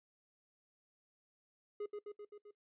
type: tone with echo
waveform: triangle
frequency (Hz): 415.3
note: G#4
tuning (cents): 0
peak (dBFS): -36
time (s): 1.8-1.86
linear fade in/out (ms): 5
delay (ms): 130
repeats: 5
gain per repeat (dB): -3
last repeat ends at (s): 2.51
effects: noise-tail reverb RT60 0.1 s tail -20 dB re dry + resampled to 8000 Hz